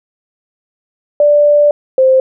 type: tone pair in turn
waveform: sine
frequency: 587.3 / 523.2 Hz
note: D5 / C5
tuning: 0 / 0 cents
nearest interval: major second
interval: 200 cents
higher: first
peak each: -5 dBFS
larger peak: neither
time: 1.2-1.71 / 1.98-2.2 s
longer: first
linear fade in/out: 2 ms
effects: none